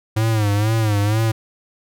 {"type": "tone with vibrato", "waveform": "square", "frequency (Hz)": 107, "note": "A2", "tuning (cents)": -48, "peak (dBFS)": -16, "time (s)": [0.16, 1.32], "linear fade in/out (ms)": 10, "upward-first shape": "sine", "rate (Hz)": 2.1, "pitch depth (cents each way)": 94, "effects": []}